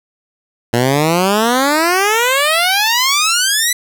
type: exponential sweep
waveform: 10% pulse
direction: up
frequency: 115.5 to 2008 Hz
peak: -3 dBFS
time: 0.73-3.73 s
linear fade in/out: 5 ms
effects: none